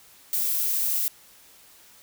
violet noise, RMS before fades -25 dBFS, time 0.33-1.08 s, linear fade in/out 0 ms, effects white hiss -53 dBFS RMS until 2.02 s

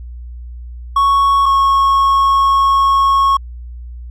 triangle tone pair in turn, 1108.7 / 1097.2 Hz, C#6 / C#6, 0 / -18 cents, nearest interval unison, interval 18 cents, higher first, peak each -7 dBFS, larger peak neither, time 0.96-1.46 / 1.46-3.37 s, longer second, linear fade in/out 5 ms, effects added 60 Hz sine -27 dBFS peak until 4.1 s

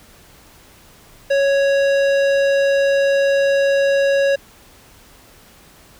sine tone with tanh clipping, 554.4 Hz, C#5, in tune, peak -15 dBFS, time 1.3-4.36 s, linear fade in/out 10 ms, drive 16 dB, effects pink hiss -47 dBFS RMS until 5.99 s

